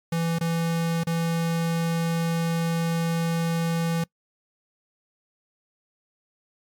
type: tone with dropouts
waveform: square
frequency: 166.5 Hz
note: E3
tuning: 18 cents sharp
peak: -23 dBFS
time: 0.12-4.04 s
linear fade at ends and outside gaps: 5 ms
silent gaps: 0.387-0.409 / 1.036-1.069 s
effects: noise-tail reverb RT60 0.1 s tail -24 dB re dry + MP3 96 kbps